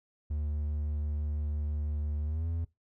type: tone with pitch glide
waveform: triangle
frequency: 74.5 to 83.14 Hz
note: D2 to E2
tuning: +25 to +15 cents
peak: -28 dBFS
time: 0.3-2.65 s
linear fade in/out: 10 ms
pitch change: +190 cents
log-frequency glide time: 2.25-2.47 s
effects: noise-tail reverb RT60 0.2 s tail -21 dB re dry